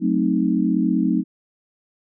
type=chord; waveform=sine; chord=F# diminished seventh; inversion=none; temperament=equal; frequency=185 / 220 / 261.6 / 311.1 Hz; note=F#3 / A3 / C4 / Eb4; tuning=0 / 0 / 0 / 0 cents; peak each=-22 dBFS; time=0-1.24 s; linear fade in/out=50 ms; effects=none